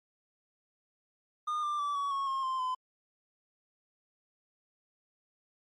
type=tone with pitch steps; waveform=triangle; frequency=1218 / 1187.4 / 1157.6 / 1128.6 / 1100.3 / 1072.7 / 1045.7 / 1019.5 Hz; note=D#6 / D6 / D6 / C#6 / C#6 / C6 / C6 / C6; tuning=-37 / +19 / -25 / +31 / -13 / +43 / -1 / -45 cents; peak=-28 dBFS; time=1.47-2.75 s; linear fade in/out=10 ms; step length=160 ms; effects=MP3 48 kbps